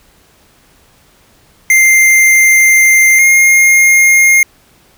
square tone pair in turn, 2096 / 2130 Hz, C7 / C7, +2 / +30 cents, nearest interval unison, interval 28 cents, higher second, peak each -5 dBFS, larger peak neither, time 1.7-3.19 / 3.19-4.43 s, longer first, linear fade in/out 2 ms, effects pink hiss -48 dBFS RMS until 4.97 s

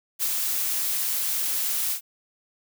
blue noise with ADSR envelope, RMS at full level -24 dBFS, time 0.19-2.01 s, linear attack 37 ms, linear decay 54 ms, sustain -2 dB, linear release 90 ms, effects none

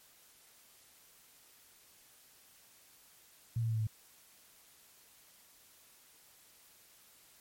sine tone with pitch steps, 116.1 / 114.3 / 112.53 / 110.79 / 109.08 Hz, A#2 / A#2 / A2 / A2 / A2, -7 / -34 / +39 / +12 / -15 cents, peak -30 dBFS, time 3.56-3.87 s, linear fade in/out 5 ms, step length 62 ms, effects white hiss -62 dBFS RMS until 7.4 s + MP3 64 kbps

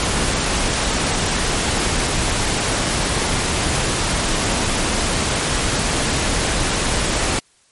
pink noise, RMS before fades -19 dBFS, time 0-7.39 s, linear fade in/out 0 ms, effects white hiss -56 dBFS RMS until 7.71 s + MP3 48 kbps

